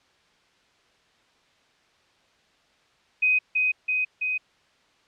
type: tone with echo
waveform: sine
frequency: 2509 Hz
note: D#7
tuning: 14 cents sharp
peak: -17 dBFS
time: 3.22-3.39 s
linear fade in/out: 10 ms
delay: 330 ms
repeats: 3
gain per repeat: -2 dB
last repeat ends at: 4.38 s
effects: white hiss -62 dBFS RMS until 5.07 s + low-pass 4000 Hz 12 dB/octave